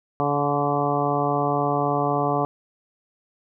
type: harmonic tone with a mistuned harmonic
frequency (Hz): 143.8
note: D3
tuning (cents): -36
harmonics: 1 / 2 / 3 / 4 / 5 / 6 / 7 / 8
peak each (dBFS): -28 / -28 / -27 / -29 / -25 / -30 / -30 / -29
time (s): 0.2-2.45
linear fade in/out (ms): 0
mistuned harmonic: 7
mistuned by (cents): +36
effects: none